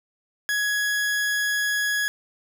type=tone; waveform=40% pulse; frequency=1673 Hz; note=G#6; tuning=12 cents sharp; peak=-21 dBFS; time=0.49-2.08 s; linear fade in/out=0 ms; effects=none